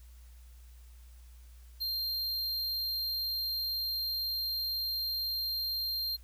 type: tone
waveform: square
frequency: 4186 Hz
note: C8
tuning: in tune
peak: -32 dBFS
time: 1.8-6.17 s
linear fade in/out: 20 ms
effects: added 60 Hz sine -50 dBFS peak until 6.23 s + white hiss -65 dBFS RMS until 6.23 s